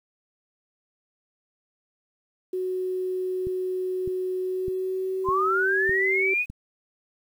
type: tone with pitch glide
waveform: sine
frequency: 370 to 383.9 Hz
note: F#4 to G4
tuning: 0 to -36 cents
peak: -25 dBFS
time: 2.53-6.34 s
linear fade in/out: 5 ms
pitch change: +64 cents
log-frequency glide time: 4.4-5.74 s
type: click train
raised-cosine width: 5 ms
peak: -24 dBFS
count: 6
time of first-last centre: 3.47-6.5 s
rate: 1.65 Hz
type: linear sweep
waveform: sine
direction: up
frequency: 1000 to 2522 Hz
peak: -21 dBFS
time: 5.24-6.46 s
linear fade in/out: 50 ms
effects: 9-bit